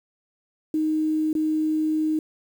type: tone with dropouts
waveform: sine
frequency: 311.1 Hz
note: D#4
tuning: in tune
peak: -20 dBFS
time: 0.74-2.19 s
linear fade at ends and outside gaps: 2 ms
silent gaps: 1.33-1.351 s
effects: 8-bit